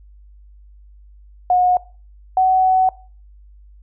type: tone pair in turn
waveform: sine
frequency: 725 / 749.7 Hz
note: F#5 / F#5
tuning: -35 / +23 cents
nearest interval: minor second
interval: 58 cents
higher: second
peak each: -11 dBFS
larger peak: neither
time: 1.5-1.77 / 2.37-2.89 s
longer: second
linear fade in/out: 2 ms
effects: noise-tail reverb RT60 0.4 s tail -21 dB re dry + added 50 Hz sine -42 dBFS peak until 3.82 s